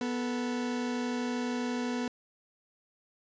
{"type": "tone pair together", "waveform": "40% pulse", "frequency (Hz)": [246, 439.7], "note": ["B3", "A4"], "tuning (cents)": [-7, -1], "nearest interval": "minor seventh", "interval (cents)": 1006, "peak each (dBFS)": [-30, -38], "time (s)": [0.01, 2.08], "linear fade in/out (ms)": 2, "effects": ["resampled to 16000 Hz", "10-bit"]}